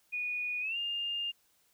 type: tone with pitch glide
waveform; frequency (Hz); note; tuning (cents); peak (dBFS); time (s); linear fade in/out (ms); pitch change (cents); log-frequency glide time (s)
sine; 2462 to 2812; D#7 to F7; -19 to +11; -32; 0.12-1.32; 20; +230; 0.61-0.77
effects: white hiss -70 dBFS RMS until 1.73 s